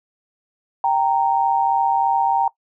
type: tone pair together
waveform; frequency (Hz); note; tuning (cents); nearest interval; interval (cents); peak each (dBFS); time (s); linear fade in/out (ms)
sine; 784 / 927.1; G5 / A#5; 0 / -10; minor third; 290; -18; 0.84-2.48; 2
effects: noise-tail reverb RT60 0.1 s tail -20 dB re dry